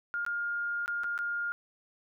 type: tone with dropouts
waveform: sine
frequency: 1413 Hz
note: F6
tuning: 20 cents sharp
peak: -30 dBFS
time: 0.14-1.52 s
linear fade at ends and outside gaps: 0 ms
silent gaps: 0.25-0.264 / 0.86-0.879 / 1.035-1.042 / 1.178-1.189 s
effects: none